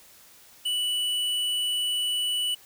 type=tone with tanh clipping; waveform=sine; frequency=2960 Hz; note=F#7; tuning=in tune; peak=-26 dBFS; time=0.65-2.55 s; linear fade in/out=10 ms; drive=12 dB; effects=white hiss -53 dBFS RMS until 2.65 s